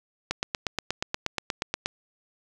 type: click train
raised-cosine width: 0.2 ms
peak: -9 dBFS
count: 14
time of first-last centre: 0.31-1.859 s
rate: 8.39 Hz
effects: none